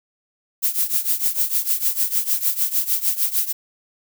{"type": "noise with tremolo", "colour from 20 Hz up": "violet", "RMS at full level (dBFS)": -17, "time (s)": [0.62, 3.53], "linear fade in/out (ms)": 20, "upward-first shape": "triangle", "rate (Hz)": 6.6, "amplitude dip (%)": 90, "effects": []}